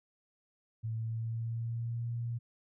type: tone with pitch glide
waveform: sine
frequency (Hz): 112.1 to 117.81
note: A2 to A#2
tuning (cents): +33 to +19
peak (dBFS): -33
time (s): 0.83-2.39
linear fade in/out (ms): 20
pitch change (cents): +86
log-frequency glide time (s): 0.93-2.07
effects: none